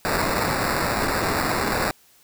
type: noise with sample-and-hold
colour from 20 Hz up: white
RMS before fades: -23 dBFS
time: 0.05-1.91 s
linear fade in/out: 0 ms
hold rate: 3150 Hz
effects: white hiss -56 dBFS RMS until 2.23 s